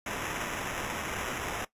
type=noise with sample-and-hold; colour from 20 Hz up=blue; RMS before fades=-35 dBFS; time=0.06-1.65 s; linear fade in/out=5 ms; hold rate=4410 Hz; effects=noise-tail reverb RT60 0.1 s tail -17 dB re dry + resampled to 32000 Hz